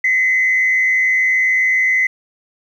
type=tone with frequency modulation; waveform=sine; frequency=2037 Hz; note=C7; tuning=47 cents flat; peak=-11 dBFS; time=0.04-2.07 s; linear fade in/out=5 ms; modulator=107 Hz; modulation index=0.59; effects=tanh soft clip ceiling -7 dBFS + 8-bit